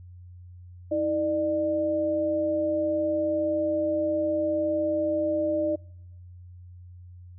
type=tone pair together; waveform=sine; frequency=320.5 / 598.8 Hz; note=E4 / D5; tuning=-49 / +33 cents; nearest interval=major seventh; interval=1082 cents; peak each=-28 / -24 dBFS; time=0.91-5.76 s; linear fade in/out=10 ms; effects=noise-tail reverb RT60 0.9 s tail -26 dB re dry + added 89 Hz sine -43 dBFS peak until 7.38 s